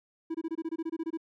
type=tone bursts; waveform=triangle; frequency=326.1 Hz; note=E4; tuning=19 cents flat; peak=-28 dBFS; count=13; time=0.3-1.174 s; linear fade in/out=10 ms; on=46 ms; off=23 ms; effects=none